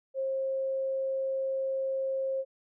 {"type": "tone", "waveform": "sine", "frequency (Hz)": 534, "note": "C5", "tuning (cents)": 35, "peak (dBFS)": -28, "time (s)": [0.14, 2.45], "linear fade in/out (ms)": 50, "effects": []}